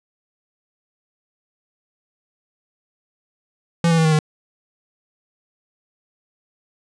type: tone with pitch steps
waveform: square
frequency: 168.7 / 164.85 / 161.08 / 157.4 / 153.81 Hz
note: E3 / E3 / E3 / D#3 / D#3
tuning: +40 / 0 / -40 / +20 / -20 cents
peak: -14 dBFS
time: 3.84-4.19 s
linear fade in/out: 2 ms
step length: 70 ms
effects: resampled to 22050 Hz